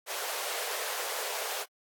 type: high-pass noise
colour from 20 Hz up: pink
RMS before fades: -35 dBFS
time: 0.06-1.66 s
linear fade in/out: 50 ms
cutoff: 430 Hz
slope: 48 dB/octave
effects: AAC 64 kbps